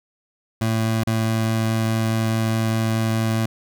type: tone with dropouts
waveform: 25% pulse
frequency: 111.9 Hz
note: A2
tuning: 30 cents sharp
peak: -15 dBFS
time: 0.61-3.46 s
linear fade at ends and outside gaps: 5 ms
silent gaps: 1.036-1.071 s
effects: none